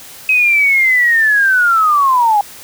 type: linear sweep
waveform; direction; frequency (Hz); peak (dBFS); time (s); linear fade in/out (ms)
sine; down; 2550 to 800; -8; 0.29-2.41; 2
effects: white hiss -35 dBFS RMS until 2.63 s